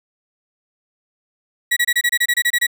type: tone bursts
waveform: 35% pulse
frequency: 1926 Hz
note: B6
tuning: 44 cents flat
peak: -12 dBFS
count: 12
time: 1.71-2.668 s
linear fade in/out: 10 ms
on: 56 ms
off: 26 ms
effects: none